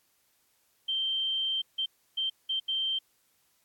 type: tone bursts at uneven times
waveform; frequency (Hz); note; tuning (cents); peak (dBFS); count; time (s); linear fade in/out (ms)
sine; 3136; G7; 0; -27; 5; 0.88-1.62 / 1.78-1.86 / 2.17-2.3 / 2.49-2.6 / 2.68-2.99; 10
effects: white hiss -70 dBFS RMS until 3.64 s + AAC 64 kbps